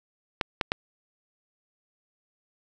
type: clicks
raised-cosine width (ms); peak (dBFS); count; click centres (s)
0.3; -8; 3; 0.412 / 0.612 / 0.719
effects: none